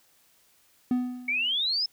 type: tone with exponential decay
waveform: triangle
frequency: 249.1 Hz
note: B3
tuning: 15 cents sharp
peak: -18 dBFS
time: 0.91-1.56 s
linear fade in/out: 2 ms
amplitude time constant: 140 ms
type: exponential sweep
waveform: sine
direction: up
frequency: 2217 to 5274 Hz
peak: -24 dBFS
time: 1.28-1.86 s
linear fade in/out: 5 ms
effects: white hiss -63 dBFS RMS until 1.92 s